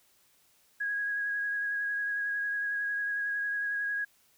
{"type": "tone with vibrato", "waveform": "sine", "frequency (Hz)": 1652, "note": "G#6", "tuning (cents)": -10, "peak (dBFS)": -29, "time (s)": [0.8, 4.05], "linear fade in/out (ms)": 10, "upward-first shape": "sine", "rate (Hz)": 11, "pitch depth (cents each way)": 18, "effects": ["white hiss -66 dBFS RMS until 4.37 s"]}